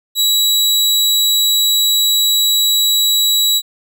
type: tone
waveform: sawtooth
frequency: 3900 Hz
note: B7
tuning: 23 cents flat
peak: -8 dBFS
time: 0.15-3.62 s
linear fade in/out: 50 ms
effects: none